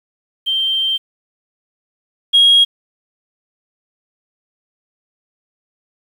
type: tone pair in turn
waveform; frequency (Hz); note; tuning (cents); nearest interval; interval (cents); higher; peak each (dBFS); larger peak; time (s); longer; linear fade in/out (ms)
sine; 3143 / 3280; G7 / G#7; +4 / -22; minor second; 74; second; -14 / -5; second; 0.46-0.98 / 2.33-2.65; first; 20
effects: tanh soft clip ceiling -4 dBFS + 7-bit